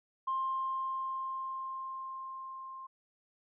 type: tone with level ramp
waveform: sine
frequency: 1057 Hz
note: C6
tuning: 17 cents sharp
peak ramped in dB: -29 to -43 dBFS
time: 0.27-2.87 s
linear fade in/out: 10 ms
effects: tanh soft clip ceiling -25 dBFS